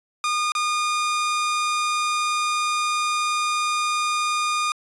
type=tone with dropouts; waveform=sawtooth; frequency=1219 Hz; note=D#6; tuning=36 cents flat; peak=-17 dBFS; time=0.24-4.72 s; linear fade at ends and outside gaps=1 ms; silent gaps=0.52-0.551 s; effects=resampled to 22050 Hz